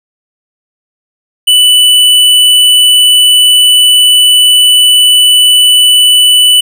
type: tone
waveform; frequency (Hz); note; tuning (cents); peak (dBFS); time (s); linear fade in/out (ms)
square; 2979; F#7; +11; -3; 1.47-6.61; 10
effects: none